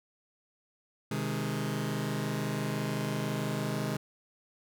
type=chord; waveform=sawtooth; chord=Ab major; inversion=first; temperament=just; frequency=129.78 / 155.74 / 207.7 Hz; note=C3 / Eb3 / Ab3; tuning=-14 / +2 / 0 cents; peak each=-31 dBFS; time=1.11-3.97 s; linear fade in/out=5 ms; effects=none